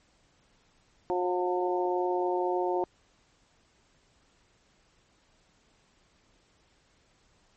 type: harmonic tone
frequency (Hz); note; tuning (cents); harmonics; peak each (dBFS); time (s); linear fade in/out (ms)
179.8; F#3; -49; 2 / 3 / 4 / 5; -28 / -34 / -32 / -33; 1.1-2.84; 0
effects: pink hiss -66 dBFS RMS until 7.56 s + MP3 32 kbps